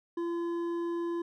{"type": "tone with hard clipping", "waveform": "sine", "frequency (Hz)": 340.9, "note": "F4", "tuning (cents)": -42, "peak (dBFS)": -32, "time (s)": [0.17, 1.22], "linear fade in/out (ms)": 5, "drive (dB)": 7, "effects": []}